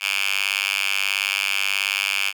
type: tone with high-pass filter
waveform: 5% pulse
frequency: 98.5 Hz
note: G2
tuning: 9 cents sharp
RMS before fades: -23 dBFS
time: 0-2.33 s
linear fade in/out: 50 ms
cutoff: 2300 Hz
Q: 5.4
effects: none